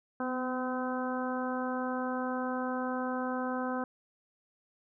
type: harmonic tone with a mistuned harmonic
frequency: 255.3 Hz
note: C4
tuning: 42 cents flat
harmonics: 1 / 2 / 3 / 4 / 5 / 6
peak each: -34 / -37 / -39 / -40 / -41 / -42 dBFS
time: 0.2-3.84 s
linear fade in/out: 2 ms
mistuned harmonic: 1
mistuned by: -20 cents
effects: none